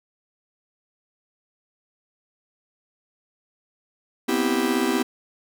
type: chord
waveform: 45% pulse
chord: C major seventh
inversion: third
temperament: just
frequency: 245.3 / 261.6 / 327 / 392.4 Hz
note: B3 / C4 / E4 / G4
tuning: -12 / 0 / -14 / +2 cents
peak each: -26 dBFS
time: 4.28-5.03 s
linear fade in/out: 10 ms
effects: none